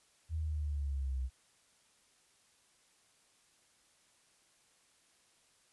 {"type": "exponential sweep", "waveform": "sine", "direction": "down", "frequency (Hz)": [81.1, 63], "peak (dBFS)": -33, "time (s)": [0.29, 1.3], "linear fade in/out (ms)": 50, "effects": ["white hiss -69 dBFS RMS until 5.72 s", "resampled to 24000 Hz"]}